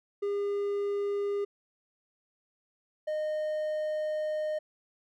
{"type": "tone pair in turn", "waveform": "triangle", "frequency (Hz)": [404.8, 614.3], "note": ["G#4", "D#5"], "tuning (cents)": [-44, -22], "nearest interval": "perfect fifth", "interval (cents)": 722, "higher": "second", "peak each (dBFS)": [-26, -27], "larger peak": "first", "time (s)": [[0.22, 1.45], [3.07, 4.59]], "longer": "second", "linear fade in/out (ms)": 10, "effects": []}